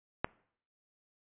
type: click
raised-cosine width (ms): 0.5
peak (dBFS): -14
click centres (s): 0.245
effects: noise-tail reverb RT60 0.6 s tail -23 dB re dry + resampled to 8000 Hz